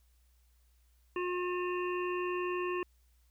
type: harmonic tone with a mistuned harmonic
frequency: 358.8 Hz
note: F4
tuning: 47 cents sharp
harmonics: 1 / 3 / 5 / 7 / 8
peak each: -33 / -38 / -45 / -47 / -44 dBFS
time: 1.16-2.83 s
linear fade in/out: 2 ms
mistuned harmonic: 8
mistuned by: -73 cents
effects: added 60 Hz sine -64 dBFS peak until 3.3 s + white hiss -75 dBFS RMS until 3.3 s